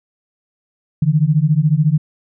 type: beating tone pair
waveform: sine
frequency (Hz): 145.8 / 159.8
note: D3 / D#3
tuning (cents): -12 / +47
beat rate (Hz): 14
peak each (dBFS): -14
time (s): 1.02-1.98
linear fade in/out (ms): 5
effects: none